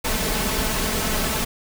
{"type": "noise with comb filter", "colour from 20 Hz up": "pink", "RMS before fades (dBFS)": -23, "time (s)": [0.04, 1.45], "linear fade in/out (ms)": 10, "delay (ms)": 4.6, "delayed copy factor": 0.5, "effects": []}